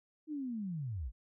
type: linear sweep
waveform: sine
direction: down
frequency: 316.3 to 46.44 Hz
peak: -36 dBFS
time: 0.27-1.12 s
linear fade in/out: 50 ms
effects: none